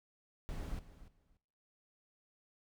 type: noise with echo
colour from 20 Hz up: brown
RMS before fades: -41 dBFS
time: 0.49-0.79 s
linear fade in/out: 0 ms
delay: 290 ms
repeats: 2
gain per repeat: -15 dB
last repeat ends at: 1.37 s
effects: noise-tail reverb RT60 0.9 s tail -22 dB re dry